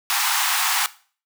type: high-pass noise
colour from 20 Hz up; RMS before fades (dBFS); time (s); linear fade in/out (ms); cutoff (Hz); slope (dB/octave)
pink; -21; 0.1-0.86; 0; 760; 96
effects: noise-tail reverb RT60 0.4 s tail -17 dB re dry